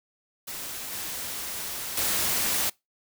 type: noise with level steps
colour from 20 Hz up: white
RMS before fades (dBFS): -36 / -34 / -26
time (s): 0.47-2.7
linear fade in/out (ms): 10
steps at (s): 0.92 / 1.97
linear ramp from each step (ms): 5
effects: noise-tail reverb RT60 0.2 s tail -24 dB re dry